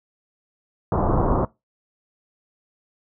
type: low-pass noise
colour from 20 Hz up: pink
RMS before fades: -20 dBFS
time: 0.92-1.45 s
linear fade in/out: 2 ms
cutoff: 1200 Hz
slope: 48 dB/octave
effects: noise-tail reverb RT60 0.2 s tail -21 dB re dry